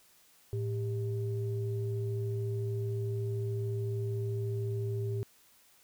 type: tone pair together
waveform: sine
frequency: 110.8 / 396.4 Hz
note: A2 / G4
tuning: +13 / +19 cents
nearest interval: octave + minor seventh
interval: 2206 cents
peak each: -31 / -37 dBFS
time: 0.53-5.23 s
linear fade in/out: 0 ms
effects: tanh soft clip ceiling -23 dBFS + white hiss -63 dBFS RMS until 5.83 s